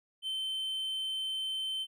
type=tone; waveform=triangle; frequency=3088 Hz; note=G7; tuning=27 cents flat; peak=-31 dBFS; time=0.22-1.87 s; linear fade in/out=50 ms; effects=none